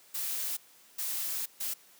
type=noise bursts at uneven times; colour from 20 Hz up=blue; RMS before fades=-34 dBFS; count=3; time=0.14-0.57 / 0.98-1.46 / 1.6-1.74 s; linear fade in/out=10 ms; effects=white hiss -59 dBFS RMS until 1.99 s + high-pass 150 Hz 12 dB/octave